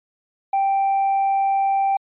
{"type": "tone", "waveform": "triangle", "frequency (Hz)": 784, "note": "G5", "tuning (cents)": 0, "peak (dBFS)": -14, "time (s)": [0.53, 1.97], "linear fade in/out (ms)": 5, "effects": ["tanh soft clip ceiling -10 dBFS", "resampled to 8000 Hz"]}